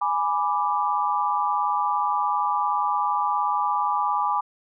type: chord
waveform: sine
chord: G# diminished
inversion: none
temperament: equal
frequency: 830.6 / 987.8 / 1174.7 Hz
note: G#5 / B5 / D6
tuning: 0 / 0 / 0 cents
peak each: -25 dBFS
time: 0.01-4.41 s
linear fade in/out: 10 ms
effects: none